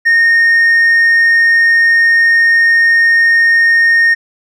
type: tone with hard clipping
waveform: triangle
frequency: 1843 Hz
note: A#6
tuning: 20 cents flat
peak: -5 dBFS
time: 0.05-4.15 s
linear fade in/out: 20 ms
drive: 1 dB
effects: none